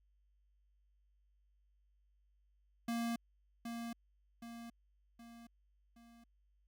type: tone with echo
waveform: square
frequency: 233.1 Hz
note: A#3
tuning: in tune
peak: -36 dBFS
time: 2.88-3.16 s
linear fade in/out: 5 ms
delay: 770 ms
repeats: 4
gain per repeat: -6 dB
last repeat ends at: 6.24 s
effects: added 50 Hz sine -70 dBFS peak until 6.67 s